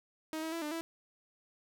sawtooth tone with pitch steps, 315.1 / 321.1 / 333.2 / 299.5 / 329.7 Hz, D#4 / E4 / E4 / D4 / E4, +22 / -45 / +19 / +34 / 0 cents, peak -32 dBFS, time 0.33-0.81 s, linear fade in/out 0 ms, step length 96 ms, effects none

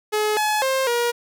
sawtooth tone with pitch steps, 425 / 851 / 530 / 476.5 Hz, G#4 / G#5 / C5 / A#4, +40 / +42 / +22 / +38 cents, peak -15 dBFS, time 0.12-1.12 s, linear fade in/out 20 ms, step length 250 ms, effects none

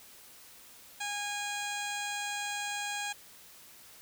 15% pulse tone with low-pass filter, 820 Hz, G#5, 22 cents flat, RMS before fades -36 dBFS, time 1-3.13 s, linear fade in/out 10 ms, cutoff 6800 Hz, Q 2.9, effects white hiss -54 dBFS RMS until 4.01 s

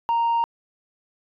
sine tone, 930 Hz, A#5, 4 cents flat, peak -16 dBFS, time 0.09-0.44 s, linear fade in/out 0 ms, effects tanh soft clip ceiling -17 dBFS

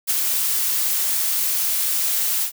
blue noise with ADSR envelope, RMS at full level -18 dBFS, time 0.07-2.52 s, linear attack 31 ms, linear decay 14 ms, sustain -3 dB, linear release 89 ms, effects none

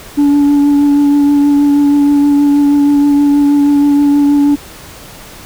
sine tone with vibrato, 287.2 Hz, D4, 39 cents flat, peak -3 dBFS, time 0.17-4.56 s, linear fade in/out 20 ms, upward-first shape triangle, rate 6.3 Hz, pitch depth 18 cents each way, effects tanh soft clip ceiling -5 dBFS + pink hiss -33 dBFS RMS until 5.45 s

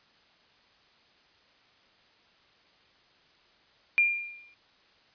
sine tone with exponential decay, 2397 Hz, D7, 35 cents sharp, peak -17 dBFS, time 3.98-4.54 s, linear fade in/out 0 ms, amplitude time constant 120 ms, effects white hiss -62 dBFS RMS until 5.14 s + resampled to 11025 Hz

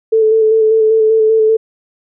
sine tone with vibrato, 440 Hz, A4, in tune, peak -7 dBFS, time 0.12-1.57 s, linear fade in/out 10 ms, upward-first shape square, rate 5.1 Hz, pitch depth 18 cents each way, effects none

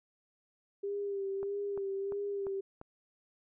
sine tone with vibrato, 397.6 Hz, G4, 25 cents sharp, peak -33 dBFS, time 0.83-2.61 s, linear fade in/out 10 ms, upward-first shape sine, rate 1.6 Hz, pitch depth 34 cents each way
click train, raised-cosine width 1 ms, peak -32 dBFS, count 5, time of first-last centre 1.43-2.814 s, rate 2.89 Hz
effects none

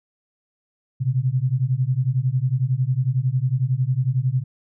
sine beating tone pair, 123.47 / 134.47 Hz, B2 / C3, 0 / +48 cents, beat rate 11 Hz, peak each -21 dBFS, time 1-4.44 s, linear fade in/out 20 ms, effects none

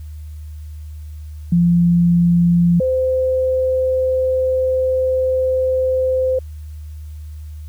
sine tone pair in turn, 172.5 / 516.9 Hz, F3 / C5, -21 / -21 cents, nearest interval octave + perfect fifth, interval 1900 cents, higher second, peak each -10 / -14 dBFS, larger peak first, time 1.52-2.8 / 2.8-6.39 s, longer second, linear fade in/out 5 ms, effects added 76 Hz sine -29 dBFS peak until 7.68 s + white hiss -55 dBFS RMS until 7.68 s

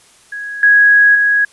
sine tone with level steps, 1660 Hz, G#6, 1 cent flat, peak -22 / -5 / -9 dBFS, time 0.32-1.45 s, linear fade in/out 5 ms, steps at 0.63 / 1.15 s, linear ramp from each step 2 ms, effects white hiss -47 dBFS RMS until 1.52 s + resampled to 24000 Hz

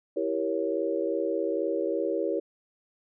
sine chord, E diminished seventh, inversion none, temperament equal with one note detuned, 329.6 / 392 / 470.8 / 554.4 Hz, E4 / G4 / Bb4 / Db5, 0 / 0 / +17 / 0 cents, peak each -31 dBFS, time 0.16-2.4 s, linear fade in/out 10 ms, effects none

